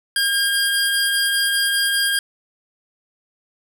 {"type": "tone pair together", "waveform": "25% pulse", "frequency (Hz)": [1613, 4834], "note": ["G6", "D8"], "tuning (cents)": [49, 49], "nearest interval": "octave + perfect fifth", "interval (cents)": 1900, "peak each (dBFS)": [-14, -19], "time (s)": [0.16, 2.19], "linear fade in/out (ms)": 2, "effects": []}